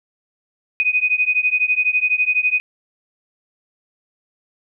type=beating tone pair; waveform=sine; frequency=2489 / 2501 Hz; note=D#7 / D#7; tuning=0 / +8 cents; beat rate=12 Hz; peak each=-18 dBFS; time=0.8-2.6 s; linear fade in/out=0 ms; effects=none